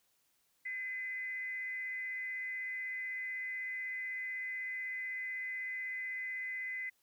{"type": "tone with frequency modulation", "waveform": "sine", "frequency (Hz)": 2029, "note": "B6", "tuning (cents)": 46, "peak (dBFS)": -37, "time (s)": [0.65, 6.9], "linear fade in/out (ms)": 10, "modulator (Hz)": 425, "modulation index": 0.22, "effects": ["white hiss -75 dBFS RMS until 7.02 s"]}